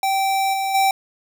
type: tone with level steps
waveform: square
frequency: 777 Hz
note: G5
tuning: 16 cents flat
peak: -18 / -21 / -15 dBFS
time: 0.03-0.91 s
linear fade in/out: 2 ms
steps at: 0.53 / 0.74 s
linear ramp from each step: 10 ms
effects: none